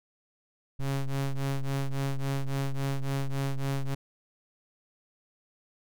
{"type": "ring-modulated tone", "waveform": "square", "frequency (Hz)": 68.8, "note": "C#2", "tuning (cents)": -12, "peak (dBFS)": -25, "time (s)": [0.79, 3.95], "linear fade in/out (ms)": 10, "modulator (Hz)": 67, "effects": []}